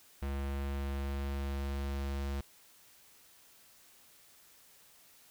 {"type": "tone with low-pass filter sweep", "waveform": "square", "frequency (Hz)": 69.3, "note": "C#2", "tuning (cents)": 0, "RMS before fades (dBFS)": -36, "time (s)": [0.22, 2.41], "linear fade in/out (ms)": 5, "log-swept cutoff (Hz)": [2900, 6000], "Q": 0.86, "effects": ["white hiss -61 dBFS RMS until 5.3 s"]}